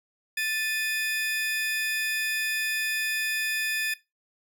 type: tone pair together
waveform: 35% pulse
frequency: 1760 / 2485 Hz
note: A6 / D#7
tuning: 0 / -3 cents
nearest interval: tritone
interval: 597 cents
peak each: -27 dBFS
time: 0.37-3.94 s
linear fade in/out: 5 ms
effects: noise-tail reverb RT60 0.2 s tail -17 dB re dry

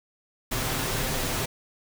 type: noise with comb filter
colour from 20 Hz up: pink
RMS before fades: -28 dBFS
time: 0.51-1.46 s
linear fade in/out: 10 ms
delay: 7.7 ms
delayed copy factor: +0.5
effects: none

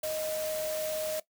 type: tone in noise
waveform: sine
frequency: 622.3 Hz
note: D#5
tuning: in tune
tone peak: -31 dBFS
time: 0.03-1.2 s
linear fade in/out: 5 ms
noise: white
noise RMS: -39 dBFS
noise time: 0.03-1.2 s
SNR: +5 dB
effects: noise-tail reverb RT60 0.1 s tail -17 dB re dry

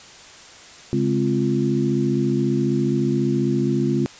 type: harmonic tone with a mistuned harmonic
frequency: 69.3 Hz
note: C#2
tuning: in tune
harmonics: 2 / 3 / 4 / 5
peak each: -23 / -23 / -23 / -23 dBFS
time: 0.93-4.06 s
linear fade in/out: 0 ms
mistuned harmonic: 4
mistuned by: -94 cents
effects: white hiss -43 dBFS RMS until 4.19 s + resampled to 16000 Hz

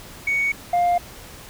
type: tone pair in turn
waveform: sine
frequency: 2232 / 703 Hz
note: C#7 / F5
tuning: +11 / +11 cents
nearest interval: octave + minor sixth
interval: 2000 cents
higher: first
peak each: -17 / -13 dBFS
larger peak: second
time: 0.27-0.52 / 0.73-0.98 s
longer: neither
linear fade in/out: 5 ms
effects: tanh soft clip ceiling -15 dBFS + pink hiss -41 dBFS RMS until 1.49 s

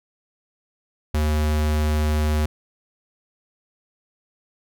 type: tone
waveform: square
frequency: 76.1 Hz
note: D#2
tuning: 38 cents flat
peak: -19 dBFS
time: 1.14-2.46 s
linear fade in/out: 5 ms
effects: none

